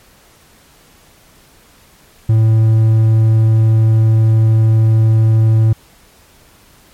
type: tone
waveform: triangle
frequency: 110.9 Hz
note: A2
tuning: 14 cents sharp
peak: -5 dBFS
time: 2.29-5.73 s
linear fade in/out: 5 ms
effects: pink hiss -47 dBFS RMS until 6.93 s + MP3 64 kbps